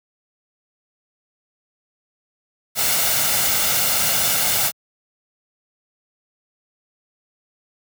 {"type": "noise with comb filter", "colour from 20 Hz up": "white", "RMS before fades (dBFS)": -19, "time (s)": [2.75, 4.72], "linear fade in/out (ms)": 50, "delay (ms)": 1.4, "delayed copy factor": 0.5, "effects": ["high-pass 80 Hz 12 dB/octave"]}